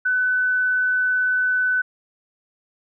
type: tone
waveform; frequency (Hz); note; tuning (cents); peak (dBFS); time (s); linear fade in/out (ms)
sine; 1503; F#6; +27; -17; 0.05-1.82; 10
effects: none